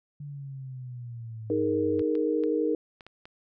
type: exponential sweep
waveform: sine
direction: down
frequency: 146.6 to 96.1 Hz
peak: -36 dBFS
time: 0.2-2.02 s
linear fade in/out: 5 ms
type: chord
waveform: sine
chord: D# suspended fourth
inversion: none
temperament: just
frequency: 311.1 / 414.8 / 466.7 Hz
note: D#4 / G#4 / A#4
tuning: 0 / -2 / +2 cents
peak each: -27 / -30 / -27 dBFS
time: 1.5-2.75 s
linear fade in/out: 2 ms
type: clicks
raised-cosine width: 0.3 ms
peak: -30 dBFS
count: 6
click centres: 1.994 / 2.153 / 2.437 / 3.008 / 3.066 / 3.255 s
effects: none